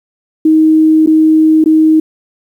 sine tone with dropouts, 314.6 Hz, D#4, 19 cents sharp, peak -4 dBFS, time 0.45-2 s, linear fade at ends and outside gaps 5 ms, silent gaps 1.062-1.072 / 1.641-1.659 s, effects 7-bit

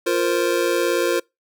square chord, F suspended fourth, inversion none, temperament just, 349.2 / 465.6 / 523.8 Hz, F4 / Bb4 / C5, 0 / -2 / +2 cents, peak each -22 / -23 / -24 dBFS, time 0.06-1.2 s, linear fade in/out 10 ms, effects noise-tail reverb RT60 0.2 s tail -25 dB re dry

